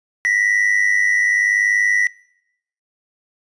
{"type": "tone pair together", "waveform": "triangle", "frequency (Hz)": [1874.7, 1975.5], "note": ["A#6", "B6"], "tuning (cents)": [9, 0], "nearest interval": "minor second", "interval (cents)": 91, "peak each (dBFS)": [-18, -14], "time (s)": [0.25, 2.07], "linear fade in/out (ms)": 0, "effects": ["noise-tail reverb RT60 0.8 s tail -23 dB re dry", "resampled to 22050 Hz"]}